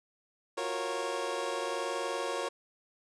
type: chord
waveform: 25% pulse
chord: Gb major seventh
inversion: third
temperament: equal with one note detuned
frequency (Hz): 349.2 / 370 / 466.2 / 548.9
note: F4 / Gb4 / Bb4 / Db5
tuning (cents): 0 / 0 / 0 / -17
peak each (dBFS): -37 / -37 / -33 / -32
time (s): 0.57-2.49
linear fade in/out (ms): 10
effects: resampled to 22050 Hz